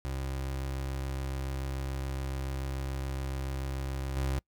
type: tone with level steps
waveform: 30% pulse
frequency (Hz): 67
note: C2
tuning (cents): +42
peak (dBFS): -30 / -26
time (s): 0.05-4.39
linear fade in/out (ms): 0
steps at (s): 4.16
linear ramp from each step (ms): 10
effects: noise-tail reverb RT60 0.1 s tail -25 dB re dry